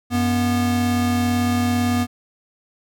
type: tone pair together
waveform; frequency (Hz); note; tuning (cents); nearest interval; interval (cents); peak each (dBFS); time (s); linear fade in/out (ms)
square; 93.7 / 243.2; F#2 / B3; +22 / -26; octave + perfect fourth; 1652; -24 / -19; 0.1-2.07; 50
effects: none